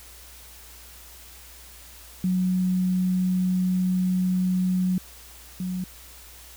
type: tone pair in turn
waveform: sine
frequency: 183.9 / 183.21 Hz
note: F#3 / F#3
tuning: -10 / -17 cents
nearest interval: unison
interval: 7 cents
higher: first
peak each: -20 / -26 dBFS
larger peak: first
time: 2.24-4.98 / 5.6-5.84 s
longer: first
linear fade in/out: 2 ms
effects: added 60 Hz sine -49 dBFS peak until 6.56 s + white hiss -47 dBFS RMS until 6.56 s